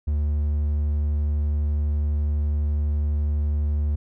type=tone; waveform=triangle; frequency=74 Hz; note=D2; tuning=14 cents sharp; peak=-18 dBFS; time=0.07-3.96 s; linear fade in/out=10 ms; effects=none